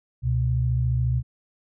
sine tone pair together, 69.3 / 123.47 Hz, C#2 / B2, 0 / 0 cents, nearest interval minor seventh, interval 1000 cents, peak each -25 / -21 dBFS, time 0.22-1.23 s, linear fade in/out 50 ms, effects none

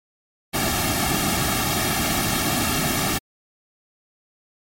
pink noise with comb filter, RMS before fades -22 dBFS, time 0.53-3.19 s, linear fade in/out 20 ms, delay 2 ms, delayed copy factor -0.95, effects MP3 64 kbps

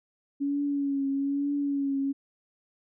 sine tone with vibrato, 280.1 Hz, C#4, 18 cents sharp, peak -25 dBFS, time 0.4-2.13 s, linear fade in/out 20 ms, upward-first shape triangle, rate 1.1 Hz, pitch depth 43 cents each way, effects none

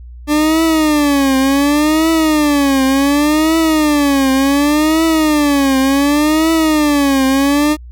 40% pulse tone with vibrato, 293.7 Hz, D4, in tune, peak -9 dBFS, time 0.27-7.77 s, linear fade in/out 50 ms, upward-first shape triangle, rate 0.68 Hz, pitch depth 190 cents each way, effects added 60 Hz sine -30 dBFS peak until 7.91 s

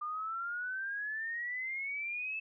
sine exponential sweep, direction up, 1200 to 2637 Hz, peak -35 dBFS, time 0.01-2.4 s, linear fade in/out 10 ms, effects none

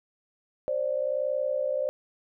sine tone pair together, 528.8 / 590 Hz, C5 / D5, +18 / +8 cents, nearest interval major second, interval 190 cents, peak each -28 dBFS, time 0.68-1.89 s, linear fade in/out 0 ms, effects none

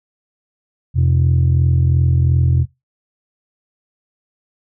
sine tone pair together, 85.7 / 128.51 Hz, F2 / C3, -32 / -31 cents, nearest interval perfect fifth, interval 701 cents, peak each -12 dBFS, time 0.94-2.66 s, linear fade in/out 50 ms, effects noise-tail reverb RT60 0.2 s tail -20 dB re dry + tanh soft clip ceiling -7 dBFS

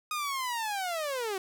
sawtooth linear sweep, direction down, 1248 to 367.4 Hz, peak -27 dBFS, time 0.11-1.38 s, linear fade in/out 2 ms, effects none

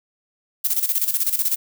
violet noise with tremolo, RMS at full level -19 dBFS, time 0.64-1.56 s, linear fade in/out 10 ms, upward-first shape square, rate 16 Hz, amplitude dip 70%, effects none

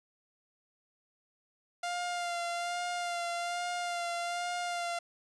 sawtooth tone with vibrato, 698.5 Hz, F5, in tune, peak -29 dBFS, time 1.83-4.99 s, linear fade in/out 5 ms, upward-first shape sine, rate 1.2 Hz, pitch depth 23 cents each way, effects resampled to 22050 Hz

